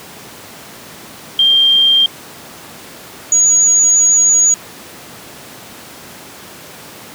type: tone pair in turn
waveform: sine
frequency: 3184 / 6747 Hz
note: G7 / G#8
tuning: +26 / +26 cents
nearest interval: octave + minor second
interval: 1300 cents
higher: second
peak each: -7 dBFS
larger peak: neither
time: 1.39-2.06 / 3.32-4.54 s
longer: second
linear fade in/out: 2 ms
effects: pink hiss -34 dBFS RMS until 7.14 s + high-pass 150 Hz 12 dB/octave